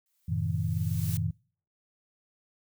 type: noise with exponential growth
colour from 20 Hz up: blue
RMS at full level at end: -37 dBFS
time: 0.06-1.17 s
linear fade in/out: 1 ms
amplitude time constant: 240 ms
type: chord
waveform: sine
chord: F# diminished seventh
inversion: none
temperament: just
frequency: 92.5 / 111 / 133.2 / 159.84 Hz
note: F#2 / A2 / C3 / Eb3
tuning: 0 / +16 / +31 / +47 cents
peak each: -31 / -32 / -36 / -31 dBFS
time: 0.28-1.31 s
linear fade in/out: 10 ms
effects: noise-tail reverb RT60 0.5 s tail -26 dB re dry